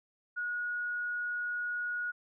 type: tone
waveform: sine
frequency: 1451 Hz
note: F#6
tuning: 34 cents flat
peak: -32 dBFS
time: 0.36-2.12 s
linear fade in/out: 20 ms
effects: none